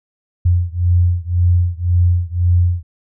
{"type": "beating tone pair", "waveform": "sine", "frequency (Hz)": [87.31, 89.21], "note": ["F2", "F2"], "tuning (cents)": [0, 37], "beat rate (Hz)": 1.9, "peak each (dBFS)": [-14, -15], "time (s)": [0.45, 2.83], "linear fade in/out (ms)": 10, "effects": []}